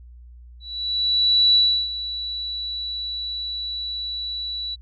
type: tone with ADSR envelope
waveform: sine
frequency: 3939 Hz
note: B7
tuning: 5 cents flat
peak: -12 dBFS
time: 0.6-4.76 s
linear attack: 950 ms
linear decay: 330 ms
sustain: -14 dB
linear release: 23 ms
effects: added 60 Hz sine -41 dBFS peak until 4.81 s